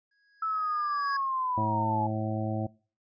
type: tone with exponential growth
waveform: square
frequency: 1657 Hz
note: G#6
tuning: 4 cents flat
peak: -31 dBFS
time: 0.11-1.17 s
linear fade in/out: 5 ms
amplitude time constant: 230 ms
type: linear sweep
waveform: sine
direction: down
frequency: 1318.5 to 841 Hz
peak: -27 dBFS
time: 0.42-2.07 s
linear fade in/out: 5 ms
type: harmonic tone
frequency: 108.7 Hz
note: A2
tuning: 21 cents flat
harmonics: 1 / 2 / 3 / 5 / 6 / 7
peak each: -31 / -34 / -36 / -38 / -39 / -39 dBFS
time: 1.57-2.67 s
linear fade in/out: 10 ms
effects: noise-tail reverb RT60 0.4 s tail -23 dB re dry + resampled to 16000 Hz